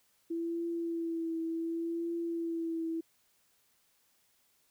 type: tone with vibrato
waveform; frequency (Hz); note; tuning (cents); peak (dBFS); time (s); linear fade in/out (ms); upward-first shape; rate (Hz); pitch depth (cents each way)
sine; 332.7; E4; +16; -32; 0.3-3.01; 10; triangle; 0.68; 32
effects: white hiss -71 dBFS RMS until 4.7 s